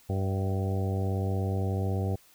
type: harmonic tone with a mistuned harmonic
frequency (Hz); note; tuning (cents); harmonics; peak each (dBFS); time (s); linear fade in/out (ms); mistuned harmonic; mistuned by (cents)
96.4; G2; -28; 1 / 2 / 3 / 4 / 5 / 6 / 7 / 8; -27 / -35 / -40 / -38 / -39 / -44 / -43 / -42; 0.09-2.16; 10; 6; +44
effects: white hiss -59 dBFS RMS until 2.34 s